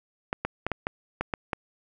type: clicks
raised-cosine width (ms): 0.5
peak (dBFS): -12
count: 8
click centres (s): 0.329 / 0.45 / 0.666 / 0.717 / 0.869 / 1.21 / 1.338 / 1.532
effects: none